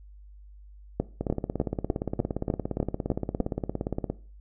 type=two click trains; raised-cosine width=2 ms; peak=-15 / -11 dBFS; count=51 / 9; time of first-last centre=1.21-4.1 / 1-3.402 s; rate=17.3 / 3.33 Hz; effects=noise-tail reverb RT60 0.4 s tail -18 dB re dry + added 50 Hz sine -46 dBFS peak until 4.4 s